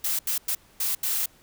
blue noise bursts at uneven times, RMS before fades -26 dBFS, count 5, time 0.04-0.19 / 0.27-0.38 / 0.48-0.55 / 0.8-0.95 / 1.03-1.26 s, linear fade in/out 5 ms, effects pink hiss -57 dBFS RMS until 1.42 s

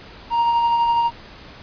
triangle tone with tremolo, 936 Hz, A#5, 7 cents sharp, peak -12 dBFS, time 0.3-1.11 s, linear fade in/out 50 ms, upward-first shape sine, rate 12 Hz, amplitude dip 30%, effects pink hiss -41 dBFS RMS until 1.62 s + resampled to 11025 Hz

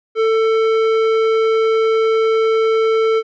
sine tone with tanh clipping, 445 Hz, A4, 20 cents sharp, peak -14 dBFS, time 0.15-3.23 s, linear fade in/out 50 ms, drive 14 dB, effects none

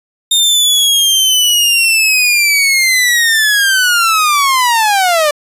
sawtooth linear sweep, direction down, 3664 to 578 Hz, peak -5 dBFS, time 0.31-5.31 s, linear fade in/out 5 ms, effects resampled to 32000 Hz

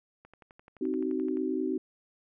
click train, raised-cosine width 0.5 ms, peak -37 dBFS, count 14, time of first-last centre 0.25-1.371 s, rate 11.6 Hz
sine chord, C diminished, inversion none, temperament equal with one note detuned, 261.6 / 311.1 / 376.9 Hz, C4 / Eb4 / Gb4, 0 / 0 / +32 cents, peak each -32 dBFS, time 0.81-1.78 s, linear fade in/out 5 ms
effects none

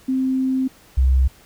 sine tone pair in turn, 261.6 / 65.28 Hz, C4 / C2, 0 / -3 cents, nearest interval 2 octaves, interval 2403 cents, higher first, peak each -17 / -12 dBFS, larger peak second, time 0.08-0.68 / 0.97-1.28 s, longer first, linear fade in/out 10 ms, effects pink hiss -50 dBFS RMS until 1.45 s

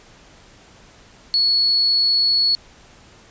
sine tone, 4385 Hz, C#8, 20 cents flat, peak -14 dBFS, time 1.34-2.55 s, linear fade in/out 0 ms, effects pink hiss -48 dBFS RMS until 3.3 s + resampled to 16000 Hz

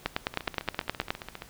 two click trains, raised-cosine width 0.3 ms, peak -21 / -10 dBFS, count 17 / 11, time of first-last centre 0.34-1.421 / 0.06-1.105 s, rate 14.8 / 9.57 Hz, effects pink hiss -52 dBFS RMS until 1.49 s

